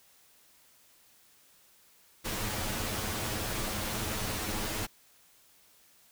pink noise with comb filter, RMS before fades -34 dBFS, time 2.24-4.87 s, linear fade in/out 20 ms, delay 9.4 ms, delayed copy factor +0.6, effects white hiss -62 dBFS RMS until 6.11 s

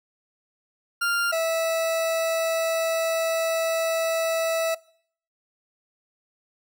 40% pulse tone pair in turn, 1396.9 / 654.3 Hz, F6 / E5, 0 / -13 cents, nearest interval octave + minor second, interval 1313 cents, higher first, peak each -21 dBFS, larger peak neither, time 1.01-1.32 / 1.32-4.75 s, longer second, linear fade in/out 10 ms, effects noise-tail reverb RT60 0.6 s tail -22 dB re dry

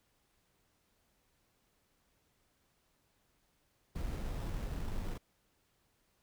brown noise with sample-and-hold, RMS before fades -38 dBFS, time 3.95-5.18 s, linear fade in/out 10 ms, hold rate 4410 Hz, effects pink hiss -75 dBFS RMS until 6.22 s

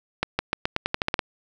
accelerating click train, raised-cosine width 0.3 ms, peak -6 dBFS, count 11, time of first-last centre 0.23-1.192 s, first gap 160 ms, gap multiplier 0.88, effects none

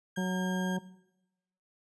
35% pulse tone, 1612 Hz, G6, 48 cents sharp, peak -38 dBFS, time 0.16-0.77 s, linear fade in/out 5 ms
harmonic tone, 185 Hz, F#3, in tune, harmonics 1 / 2 / 3 / 4 / 5, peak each -29 / -39 / -41 / -45 / -43 dBFS, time 0.17-0.79 s, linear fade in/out 10 ms
effects noise-tail reverb RT60 0.9 s tail -18 dB re dry + resampled to 24000 Hz

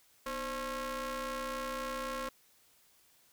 sawtooth ring-modulated tone, 278.3 Hz, C#4, 7 cents sharp, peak -29 dBFS, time 0.26-2.29 s, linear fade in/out 5 ms, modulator 803 Hz, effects white hiss -66 dBFS RMS until 3.32 s

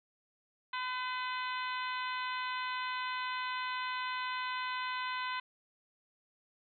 harmonic tone, 506 Hz, B4, 42 cents sharp, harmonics 2 / 3 / 4 / 5 / 6 / 7 / 8, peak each -37 / -41 / -43 / -45 / -47 / -48 / -49 dBFS, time 0.73-5.4 s, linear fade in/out 5 ms, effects none

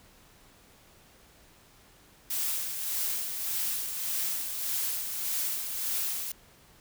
blue noise with tremolo, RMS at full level -30 dBFS, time 2.3-6.32 s, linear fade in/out 5 ms, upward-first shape sine, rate 1.7 Hz, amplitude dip 45%, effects pink hiss -58 dBFS RMS until 6.8 s

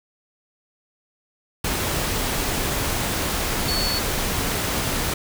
sine tone in noise, 4435 Hz, C#8, in tune, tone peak -24 dBFS, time 3.68-3.99 s, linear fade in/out 5 ms, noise pink, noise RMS -24 dBFS, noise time 1.64-5.14 s, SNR -3 dB, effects none

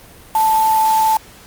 sine tone in noise, 880 Hz, A5, in tune, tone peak -11 dBFS, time 0.35-1.17 s, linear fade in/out 2 ms, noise white, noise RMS -27 dBFS, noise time 0.35-1.17 s, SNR +13 dB, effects pink hiss -42 dBFS RMS until 1.46 s + Opus 32 kbps

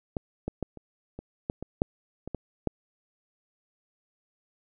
clicks, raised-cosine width 2 ms, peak -16 / -17 / -16 / -30 / -25 / -15 / -22 / -9 / -23 / -18 / -12 dBFS, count 11, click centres 0.168 / 0.48 / 0.627 / 0.773 / 1.19 / 1.499 / 1.626 / 1.819 / 2.276 / 2.347 / 2.673 s, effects none

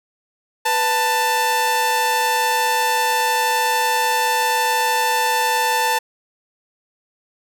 sawtooth tone pair together, 493.9 / 886.9 Hz, B4 / A5, 0 / +14 cents, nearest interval minor seventh, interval 1014 cents, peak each -21 / -13 dBFS, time 0.65-5.99 s, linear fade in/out 10 ms, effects none

